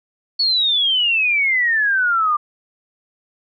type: exponential sweep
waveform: sine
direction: down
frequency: 4455 to 1181 Hz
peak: -14 dBFS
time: 0.39-2.37 s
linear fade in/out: 10 ms
effects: none